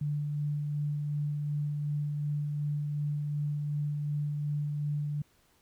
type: tone with tremolo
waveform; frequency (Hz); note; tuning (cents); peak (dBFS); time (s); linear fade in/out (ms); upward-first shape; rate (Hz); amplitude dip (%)
sine; 147.2; D3; +4; -28; 0.01-5.22; 5; sine; 2.7; 25
effects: pink hiss -67 dBFS RMS until 5.61 s